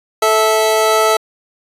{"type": "tone pair together", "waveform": "25% pulse", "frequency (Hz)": [437.2, 655.1], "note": ["A4", "E5"], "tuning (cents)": [-11, -11], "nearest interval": "perfect fifth", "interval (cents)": 700, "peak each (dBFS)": -10, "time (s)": [0.22, 1.17], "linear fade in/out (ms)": 5, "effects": ["resampled to 32000 Hz"]}